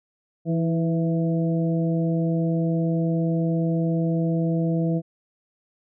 harmonic tone with a mistuned harmonic, 165.7 Hz, E3, 9 cents sharp, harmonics 1 / 2 / 3 / 4, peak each -21 / -27 / -31 / -33 dBFS, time 0.45-5.02 s, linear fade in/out 50 ms, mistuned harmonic 2, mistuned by -28 cents, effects none

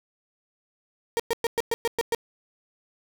35% pulse tone bursts, 463.8 Hz, A#4, 9 cents flat, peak -20 dBFS, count 8, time 1.17-2.148 s, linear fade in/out 0 ms, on 26 ms, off 110 ms, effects none

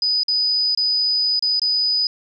sine tone with dropouts, 4978 Hz, D#8, in tune, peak -16 dBFS, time 0.02-2.07 s, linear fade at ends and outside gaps 2 ms, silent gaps 0.234-0.282 / 0.749-0.774 / 1.394-1.424 / 1.596-1.617 s, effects none

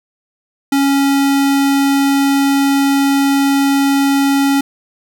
square tone, 277.2 Hz, C#4, in tune, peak -11 dBFS, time 0.72-4.61 s, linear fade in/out 5 ms, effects none

